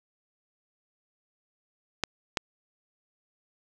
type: clicks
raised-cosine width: 0.2 ms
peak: -8 dBFS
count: 2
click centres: 2.037 / 2.372 s
effects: none